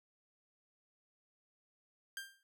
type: tone with exponential decay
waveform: sawtooth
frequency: 1589 Hz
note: G6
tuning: 23 cents sharp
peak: -35 dBFS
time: 2.17-2.43 s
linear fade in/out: 1 ms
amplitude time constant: 56 ms
effects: none